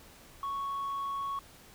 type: tone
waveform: sine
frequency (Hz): 1108.7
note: C#6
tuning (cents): 0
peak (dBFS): -30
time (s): 0.43-1.39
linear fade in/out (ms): 2
effects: tanh soft clip ceiling -31 dBFS + pink hiss -55 dBFS RMS until 1.74 s